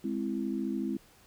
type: chord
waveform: sine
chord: Ab augmented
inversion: none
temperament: equal with one note detuned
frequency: 207.7 / 261.6 / 331.9 Hz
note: Ab3 / C4 / E4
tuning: 0 / 0 / +12 cents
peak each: -34 / -34 / -35 dBFS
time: 0.04-0.97 s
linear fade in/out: 5 ms
effects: pink hiss -60 dBFS RMS until 1.26 s